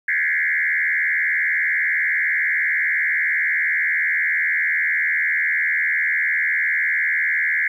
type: tone with frequency modulation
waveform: sine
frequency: 1897 Hz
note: A#6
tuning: 30 cents sharp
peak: -17 dBFS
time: 0.08-7.68 s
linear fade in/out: 5 ms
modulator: 79.9 Hz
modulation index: 3.6
effects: 9-bit